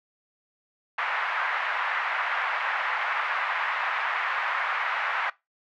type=band-pass noise; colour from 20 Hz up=white; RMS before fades=-28 dBFS; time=0.98-5.3 s; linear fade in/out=5 ms; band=820 to 2000 Hz; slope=24 dB/octave; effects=noise-tail reverb RT60 0.2 s tail -20 dB re dry